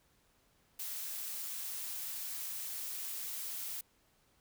blue noise, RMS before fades -41 dBFS, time 0.79-3.81 s, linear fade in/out 5 ms, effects pink hiss -71 dBFS RMS until 4.4 s

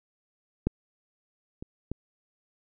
clicks, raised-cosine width 3 ms, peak -11 / -25 / -19 dBFS, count 3, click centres 0.67 / 1.625 / 1.916 s, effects none

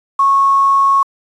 sine tone with quantisation, 1099 Hz, C#6, 15 cents flat, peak -8 dBFS, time 0.19-1.03 s, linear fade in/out 5 ms, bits 6, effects resampled to 24000 Hz

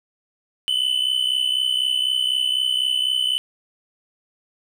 triangle tone pair together, 2978 / 3042 Hz, F#7 / F#7, +11 / +47 cents, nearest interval unison, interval 36 cents, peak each -20 dBFS, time 0.68-3.38 s, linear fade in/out 0 ms, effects none

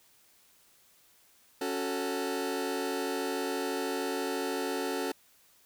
sawtooth chord, F# minor, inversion second, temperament just, 277.5 / 370 / 444 Hz, C#4 / F#4 / A4, +2 / 0 / +16 cents, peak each -31 dBFS, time 1.61-5.12 s, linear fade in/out 5 ms, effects white hiss -63 dBFS RMS until 5.65 s

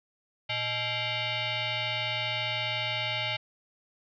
sine tone with frequency modulation, 116.7 Hz, A#2, 2 cents sharp, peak -28 dBFS, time 0.49-3.37 s, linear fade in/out 10 ms, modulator 737 Hz, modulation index 4.7, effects none

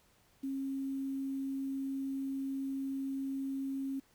sine tone with quantisation, 270.7 Hz, C#4, 41 cents flat, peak -34 dBFS, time 0.43-4 s, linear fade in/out 10 ms, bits 10, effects pink hiss -68 dBFS RMS until 4.14 s

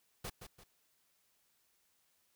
pink noise with echo, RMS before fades -42 dBFS, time 0.24-0.3 s, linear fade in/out 10 ms, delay 170 ms, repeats 2, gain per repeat -8 dB, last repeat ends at 0.64 s, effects white hiss -75 dBFS RMS until 2.35 s

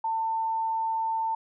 sine tone, 896 Hz, A5, 31 cents sharp, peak -25 dBFS, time 0.04-1.35 s, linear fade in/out 5 ms, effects none

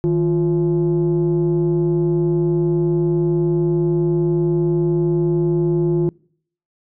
sine tone pair together, 157.9 / 349.2 Hz, D#3 / F4, +26 / 0 cents, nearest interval octave + major second, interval 1374 cents, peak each -16 / -15 dBFS, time 0.04-6.09 s, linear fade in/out 0 ms, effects noise-tail reverb RT60 0.6 s tail -26 dB re dry + tanh soft clip ceiling -11 dBFS

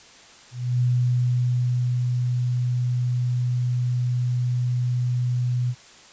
sine tone with ADSR envelope, 123.47 Hz, B2, in tune, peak -17 dBFS, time 0.51-5.75 s, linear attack 300 ms, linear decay 1200 ms, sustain -3 dB, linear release 55 ms, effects white hiss -48 dBFS RMS until 6.12 s + resampled to 16000 Hz

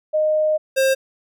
sine / square tone pair in turn, 617 / 532.7 Hz, D#5 / C5, -15 / +31 cents, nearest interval minor third, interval 254 cents, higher first, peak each -15 dBFS, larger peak neither, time 0.13-0.58 / 0.76-0.95 s, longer first, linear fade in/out 20 ms, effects none

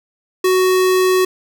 square tone, 371.3 Hz, F#4, 6 cents sharp, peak -12 dBFS, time 0.44-1.25 s, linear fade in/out 5 ms, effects none

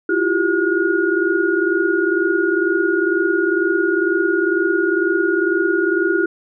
sine tone cluster, 331.6 / 353.7 / 391.6 / 1439 Hz, E4 / F4 / G4 / F#6, +10 / +22 / -2 / -49 cents, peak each -20 dBFS, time 0.09-6.26 s, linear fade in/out 5 ms, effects none

